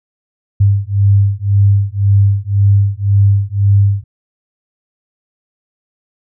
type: beating tone pair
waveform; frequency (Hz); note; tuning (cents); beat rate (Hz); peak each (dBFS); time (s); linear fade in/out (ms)
sine; 99.1 / 101; G2 / G#2; +19 / -48; 1.9; -11; 0.6-4.04; 10
effects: none